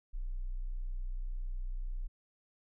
sine tone, 30.87 Hz, B0, in tune, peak -34 dBFS, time 0.13-2.08 s, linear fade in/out 20 ms, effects none

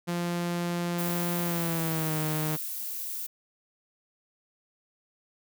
sawtooth tone with pitch glide, 173.5 to 154.57 Hz, F3 to D#3, -11 to -11 cents, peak -24 dBFS, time 0.07-2.57 s, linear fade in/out 20 ms, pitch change -200 cents, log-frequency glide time 1.42-2.2 s
violet noise, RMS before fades -35 dBFS, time 0.98-3.27 s, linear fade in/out 10 ms
effects none

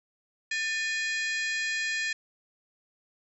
harmonic tone with a mistuned harmonic, 823 Hz, G#5, 16 cents flat, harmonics 2 / 3 / 4 / 5 / 6 / 7 / 8 / 9, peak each -30 / -33 / -41 / -39 / -42 / -46 / -45 / -43 dBFS, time 0.51-2.13 s, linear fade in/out 5 ms, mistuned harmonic 2, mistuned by +140 cents, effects none

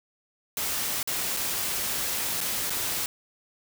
white noise with dropouts, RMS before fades -29 dBFS, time 0.57-3.06 s, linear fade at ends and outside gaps 1 ms, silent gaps 1.029-1.074 / 1.366-1.37 / 2.406-2.412 / 2.697-2.703 s, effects none

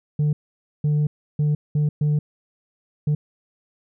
sine tone bursts at uneven times, 149.2 Hz, D3, 28 cents sharp, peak -14 dBFS, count 6, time 0.19-0.33 / 0.84-1.07 / 1.39-1.55 / 1.75-1.89 / 2.01-2.19 / 3.07-3.15 s, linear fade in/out 5 ms, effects tanh soft clip ceiling -16 dBFS

